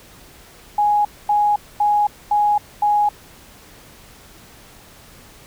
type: tone bursts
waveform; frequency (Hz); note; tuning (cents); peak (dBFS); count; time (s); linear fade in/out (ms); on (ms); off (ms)
sine; 830.6; G#5; 0; -13; 5; 0.78-3.09; 5; 270; 240
effects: pink hiss -45 dBFS RMS until 5.46 s